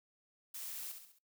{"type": "noise with echo", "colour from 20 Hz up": "blue", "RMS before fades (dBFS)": -45, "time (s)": [0.54, 0.92], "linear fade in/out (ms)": 5, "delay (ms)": 67, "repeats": 4, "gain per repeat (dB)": -6, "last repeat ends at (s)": 1.188, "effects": ["noise-tail reverb RT60 0.2 s tail -26 dB re dry"]}